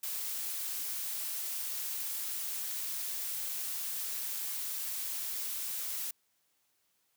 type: noise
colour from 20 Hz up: blue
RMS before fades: -37 dBFS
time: 0.03-6.11 s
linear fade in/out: 5 ms
effects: white hiss -75 dBFS RMS until 7.16 s + high-pass 60 Hz 12 dB/octave